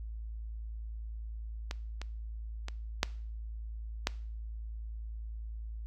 clicks, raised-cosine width 0.2 ms, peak -19 / -23 / -22 / -8 / -10 dBFS, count 5, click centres 1.711 / 2.016 / 2.684 / 3.031 / 4.071 s, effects noise-tail reverb RT60 0.5 s tail -21 dB re dry + added 55 Hz sine -38 dBFS peak until 5.86 s

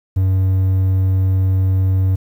triangle tone, 94.5 Hz, F#2, 37 cents sharp, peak -10 dBFS, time 0.16-2.16 s, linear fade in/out 10 ms, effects 8-bit

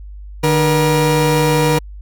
30% pulse tone pair together, 150.59 / 478.1 Hz, D3 / A#4, +44 / +44 cents, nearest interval octave + minor sixth, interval 2000 cents, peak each -12 dBFS, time 0.43-1.79 s, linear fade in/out 10 ms, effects added 50 Hz sine -30 dBFS peak until 2.01 s

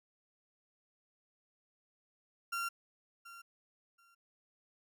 35% pulse tone with echo, 1378 Hz, F6, 24 cents flat, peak -33 dBFS, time 2.52-2.69 s, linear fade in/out 10 ms, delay 730 ms, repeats 2, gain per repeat -15 dB, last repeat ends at 4.15 s, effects none

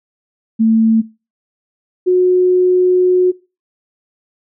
sine tone pair in turn, 223.4 / 364.5 Hz, A3 / F#4, +27 / -26 cents, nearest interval minor sixth, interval 847 cents, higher second, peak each -8 dBFS, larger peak neither, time 0.59-1.02 / 2.06-3.32 s, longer second, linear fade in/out 20 ms, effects noise-tail reverb RT60 0.3 s tail -21 dB re dry

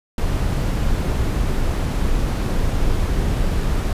brown noise, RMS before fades -19 dBFS, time 0.18-3.93 s, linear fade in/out 2 ms, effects resampled to 32000 Hz

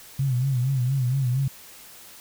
sine tone with vibrato, 130 Hz, C3, 11 cents flat, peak -20 dBFS, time 0.19-1.48 s, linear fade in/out 5 ms, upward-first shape sine, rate 4.3 Hz, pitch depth 110 cents each way, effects white hiss -46 dBFS RMS until 2.2 s

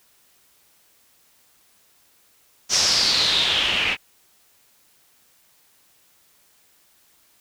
white noise with low-pass filter sweep, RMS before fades -20 dBFS, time 2.69-3.97 s, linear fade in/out 50 ms, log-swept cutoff 5900 to 2500 Hz, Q 5.2, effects white hiss -59 dBFS RMS until 7.4 s

